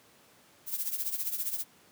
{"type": "noise with tremolo", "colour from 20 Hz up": "violet", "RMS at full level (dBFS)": -30, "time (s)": [0.66, 1.65], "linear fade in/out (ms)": 50, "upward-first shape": "triangle", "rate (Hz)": 15, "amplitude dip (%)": 80, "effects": ["pink hiss -60 dBFS RMS until 1.91 s", "high-pass 150 Hz 12 dB/octave"]}